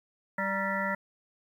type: harmonic tone with a mistuned harmonic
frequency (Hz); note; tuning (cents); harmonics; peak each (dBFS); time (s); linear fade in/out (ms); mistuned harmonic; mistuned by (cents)
196; G3; 0; 1 / 3 / 5 / 7 / 9 / 10; -35 / -35 / -35 / -35 / -35 / -35; 0.38-0.95; 5; 5; -62
effects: 10-bit